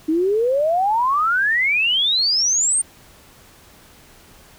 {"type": "exponential sweep", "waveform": "sine", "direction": "up", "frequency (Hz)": [305.3, 9020], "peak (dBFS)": -15, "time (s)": [0.08, 2.82], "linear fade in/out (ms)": 10, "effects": ["pink hiss -48 dBFS RMS until 4.58 s"]}